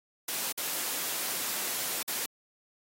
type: noise with dropouts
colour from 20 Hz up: white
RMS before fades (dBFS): -33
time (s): 0.28-2.26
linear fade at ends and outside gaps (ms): 5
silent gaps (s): 0.525-0.575 / 2.029-2.077
effects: high-pass 200 Hz 12 dB/octave + AAC 48 kbps